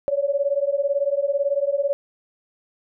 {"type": "beating tone pair", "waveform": "sine", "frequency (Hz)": [554.4, 572.4], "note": ["C#5", "D5"], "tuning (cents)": [0, -45], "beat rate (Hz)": 18, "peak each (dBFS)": -22, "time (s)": [0.08, 1.93], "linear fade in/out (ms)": 0, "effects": []}